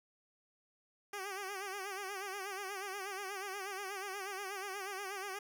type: tone with vibrato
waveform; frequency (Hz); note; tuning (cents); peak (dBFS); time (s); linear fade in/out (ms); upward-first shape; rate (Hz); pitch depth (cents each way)
10% pulse; 392; G4; 0; -32; 1.13-5.39; 5; sine; 8.3; 89
effects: none